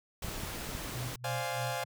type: noise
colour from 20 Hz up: pink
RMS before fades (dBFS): -40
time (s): 0.22-1.16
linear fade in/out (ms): 5
type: clicks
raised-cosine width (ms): 5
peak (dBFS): -28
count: 5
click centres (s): 0.246 / 0.286 / 0.435 / 0.692 / 0.751
type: tone with tremolo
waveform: sine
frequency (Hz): 123.6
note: B2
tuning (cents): +2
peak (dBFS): -35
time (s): 0.94-1.85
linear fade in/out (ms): 10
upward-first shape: sine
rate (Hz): 3.2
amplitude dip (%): 85
type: chord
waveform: sawtooth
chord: D half-diminished seventh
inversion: third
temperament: equal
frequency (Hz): 523.3 / 587.3 / 698.5 / 830.6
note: C5 / D5 / F5 / Ab5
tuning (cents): 0 / 0 / 0 / 0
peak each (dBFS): -35 / -38 / -34 / -35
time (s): 1.24-1.84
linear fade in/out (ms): 5
effects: none